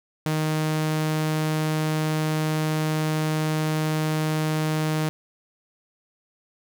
sawtooth tone, 155.56 Hz, D#3, in tune, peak -18 dBFS, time 0.26-5.09 s, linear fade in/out 0 ms, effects none

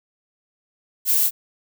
violet noise, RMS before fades -18 dBFS, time 1.05-1.31 s, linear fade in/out 50 ms, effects none

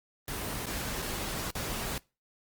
pink noise with dropouts, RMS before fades -35 dBFS, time 0.28-1.98 s, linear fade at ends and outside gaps 1 ms, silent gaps 0.658-0.666 / 1.02-1.023 / 1.506-1.552 s, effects noise-tail reverb RT60 0.3 s tail -24 dB re dry + Opus 24 kbps

